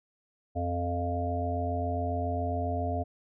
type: harmonic tone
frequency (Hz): 87.31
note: F2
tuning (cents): 0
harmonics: 1 / 3 / 5 / 7 / 8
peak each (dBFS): -31 / -36 / -39 / -37 / -33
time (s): 0.55-3.04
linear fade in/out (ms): 20
effects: none